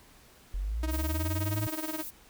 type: linear sweep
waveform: sine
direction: up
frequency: 43.65 to 109.4 Hz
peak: -29 dBFS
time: 0.54-1.67 s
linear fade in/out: 0 ms
type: tone with tremolo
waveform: sawtooth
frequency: 314.2 Hz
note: D#4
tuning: 17 cents sharp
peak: -27 dBFS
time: 0.83-2.03 s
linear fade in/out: 2 ms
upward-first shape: sine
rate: 19 Hz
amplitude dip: 85%
type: noise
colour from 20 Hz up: violet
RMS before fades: -40 dBFS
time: 0.9-2.11 s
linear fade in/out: 20 ms
effects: pink hiss -57 dBFS RMS until 2.29 s

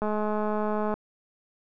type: click train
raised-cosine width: 1 ms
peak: -16 dBFS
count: 196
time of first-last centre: 0.02-0.94 s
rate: 212 Hz
effects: none

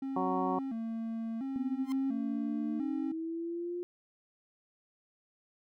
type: tone with vibrato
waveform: triangle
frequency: 246.9 Hz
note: B3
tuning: in tune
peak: -32 dBFS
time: 0.02-3.12 s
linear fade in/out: 5 ms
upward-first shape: square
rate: 0.72 Hz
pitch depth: 150 cents each way
type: harmonic tone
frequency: 185.3 Hz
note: F#3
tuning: 3 cents sharp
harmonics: 1 / 2 / 3 / 4 / 5 / 6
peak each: -38 / -36 / -41 / -35 / -37 / -37 dBFS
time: 0.16-0.59 s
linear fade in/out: 5 ms
type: linear sweep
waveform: sine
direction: up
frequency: 246.9 to 354.6 Hz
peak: -34 dBFS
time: 1.56-3.83 s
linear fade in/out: 0 ms
type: tone with exponential growth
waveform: sawtooth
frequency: 1046.5 Hz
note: C6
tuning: in tune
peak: -37 dBFS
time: 1.82-1.92 s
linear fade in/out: 0 ms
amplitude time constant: 21 ms
effects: none

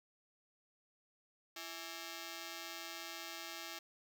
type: ring-modulated tone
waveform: 5% pulse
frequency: 495.3 Hz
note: B4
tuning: 5 cents sharp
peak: -30 dBFS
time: 1.56-3.79 s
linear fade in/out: 5 ms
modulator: 158 Hz
effects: none

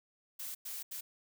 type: noise bursts at uneven times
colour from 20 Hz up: blue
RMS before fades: -42 dBFS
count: 3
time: 0.39-0.55 / 0.65-0.83 / 0.91-1.01 s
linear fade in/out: 10 ms
effects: none

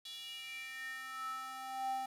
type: tone with high-pass filter sweep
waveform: square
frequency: 261.6 Hz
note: C4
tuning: in tune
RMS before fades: -43 dBFS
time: 0.05-2.06 s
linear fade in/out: 5 ms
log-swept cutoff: 3600 to 680 Hz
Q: 6.5
effects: resampled to 32000 Hz + 10-bit

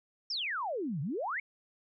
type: exponential two-way sweep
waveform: sine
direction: down then up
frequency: 5640 to 129.6 to 2306 Hz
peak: -32 dBFS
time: 0.3-1.4 s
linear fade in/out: 5 ms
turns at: 1.01 s
effects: none

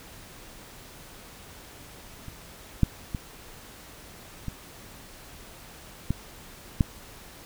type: clicks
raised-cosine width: 5 ms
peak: -27 / -6 / -17 / -19 / -12 / -7 dBFS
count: 6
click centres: 2.283 / 2.833 / 3.148 / 4.483 / 6.106 / 6.808 s
effects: pink hiss -47 dBFS RMS until 7.45 s

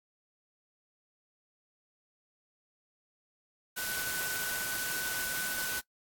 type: tone in noise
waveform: sine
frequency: 1502 Hz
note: F#6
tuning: 26 cents sharp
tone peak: -36 dBFS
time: 3.76-5.81 s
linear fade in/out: 20 ms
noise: white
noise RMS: -36 dBFS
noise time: 3.76-5.81 s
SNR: -3 dB
effects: noise-tail reverb RT60 0.1 s tail -22 dB re dry + AAC 64 kbps

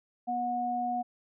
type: tone pair together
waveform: sine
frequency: 243 / 728.2 Hz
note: B3 / F#5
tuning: -28 / -28 cents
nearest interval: octave + perfect fifth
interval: 1900 cents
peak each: -36 / -29 dBFS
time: 0.27-1.03 s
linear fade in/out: 20 ms
effects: none

